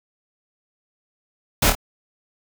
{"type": "noise with echo", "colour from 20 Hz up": "pink", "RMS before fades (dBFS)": -17, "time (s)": [1.62, 1.7], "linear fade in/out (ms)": 5, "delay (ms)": 26, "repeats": 2, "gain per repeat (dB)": -5, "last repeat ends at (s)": 1.752, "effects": []}